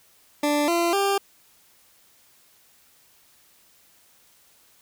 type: tone with pitch steps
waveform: 20% pulse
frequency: 293.7 / 341.3 / 396.6 Hz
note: D4 / F4 / G4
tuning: 0 / -40 / +20 cents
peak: -15 dBFS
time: 0.43-1.18 s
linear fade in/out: 5 ms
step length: 250 ms
effects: white hiss -58 dBFS RMS until 4.81 s